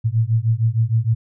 sine beating tone pair, 110 / 116.5 Hz, A2 / A#2, 0 / -1 cents, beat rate 6.5 Hz, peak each -18 dBFS, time 0.04-1.15 s, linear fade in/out 20 ms, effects none

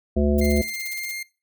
harmonic tone, 72.7 Hz, D2, 17 cents flat, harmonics 1 / 3 / 5 / 7 / 9, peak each -21 / -21 / -24 / -28 / -28 dBFS, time 0.16-0.62 s, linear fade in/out 10 ms
violet noise bursts, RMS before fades -33 dBFS, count 13, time 0.38-1.115 s, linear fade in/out 5 ms, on 27 ms, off 32 ms
sawtooth tone with pitch glide, 2099 to 2114 Hz, C7 to C7, +5 to +17 cents, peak -26 dBFS, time 0.41-1.23 s, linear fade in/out 5 ms, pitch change +12 cents, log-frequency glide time 0.63-1.1 s
effects noise-tail reverb RT60 0.3 s tail -20 dB re dry

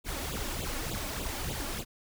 pink noise with flanger, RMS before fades -35 dBFS, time 0.04-1.85 s, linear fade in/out 50 ms, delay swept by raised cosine 0.26 to 3.66 ms, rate 3.4 Hz, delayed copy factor +0.95, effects none

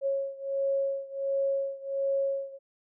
sine beating tone pair, 548 / 549.4 Hz, C#5 / C#5, -20 / -16 cents, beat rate 1.4 Hz, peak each -29 / -31 dBFS, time 0.01-2.59 s, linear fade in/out 50 ms, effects none

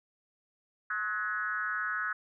sine tone with frequency modulation, 1480 Hz, F#6, in tune, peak -30 dBFS, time 0.9-2.13 s, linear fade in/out 5 ms, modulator 202 Hz, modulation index 1.2, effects none

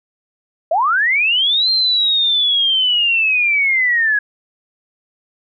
sine linear two-way sweep, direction up then down, 606 to 4186 to 1651 Hz, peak -12 dBFS, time 0.71-4.19 s, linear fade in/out 5 ms, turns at 1.7 s, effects none

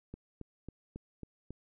click train, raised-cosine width 3 ms, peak -30 dBFS, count 6, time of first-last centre 0.14-1.506 s, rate 3.66 Hz, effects none

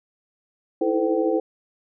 sine tone cluster, 316.9 / 329.8 / 438.8 / 512 / 770 Hz, D#4 / E4 / A4 / C5 / G5, +32 / +1 / -5 / -38 / -31 cents, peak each -30 / -23 / -24 / -24 / -31 dBFS, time 0.81-1.4 s, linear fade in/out 5 ms, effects none

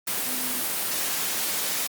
sine tone in noise, 253.6 Hz, B3, 46 cents sharp, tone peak -38 dBFS, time 0.26-0.61 s, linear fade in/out 5 ms, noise white, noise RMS -27 dBFS, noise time 0.07-1.87 s, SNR -14 dB, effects high-pass 150 Hz 12 dB/octave + Opus 24 kbps

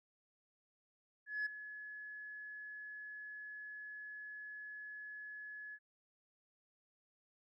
sine tone with ADSR envelope, 1700 Hz, G#6, 40 cents sharp, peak -32 dBFS, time 1.26-5.79 s, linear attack 200 ms, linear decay 10 ms, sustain -14 dB, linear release 54 ms, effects tanh soft clip ceiling -33 dBFS

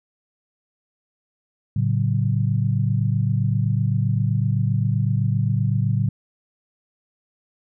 sine chord, F# minor, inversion first, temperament just, 111 / 138.75 / 185 Hz, A2 / C#3 / F#3, +16 / +2 / 0 cents, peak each -20 / -22 / -26 dBFS, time 1.76-6.09 s, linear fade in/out 5 ms, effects none

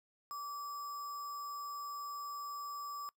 sine tone with sample-and-hold, 1158 Hz, D6, 25 cents flat, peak -40 dBFS, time 0.31-3.09 s, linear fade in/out 0 ms, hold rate 6300 Hz, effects noise-tail reverb RT60 0.1 s tail -23 dB re dry

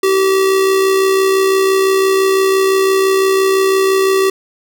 square tone with amplitude modulation, 384.8 Hz, G4, 32 cents flat, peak -9 dBFS, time 0.03-4.3 s, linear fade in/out 5 ms, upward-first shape sine, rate 65.9 Hz, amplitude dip 35%, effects none

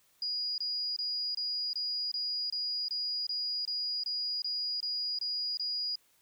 sine tone bursts, 4888 Hz, D#8, 32 cents flat, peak -31 dBFS, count 15, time 0.22-5.956 s, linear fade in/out 2 ms, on 360 ms, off 24 ms, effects white hiss -68 dBFS RMS until 6.21 s

